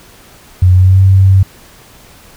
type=tone with pitch glide; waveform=sine; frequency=91.2 to 95.73 Hz; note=F#2 to G2; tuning=-24 to -41 cents; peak=-3 dBFS; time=0.62-1.43 s; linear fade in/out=5 ms; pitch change=+83 cents; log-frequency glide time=0.74-1.01 s; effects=pink hiss -40 dBFS RMS until 2.36 s